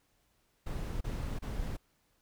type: noise bursts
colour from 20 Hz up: brown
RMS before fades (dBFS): -36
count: 3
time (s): 0.66-1.77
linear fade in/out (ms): 10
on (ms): 350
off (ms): 30
effects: pink hiss -73 dBFS RMS until 2.21 s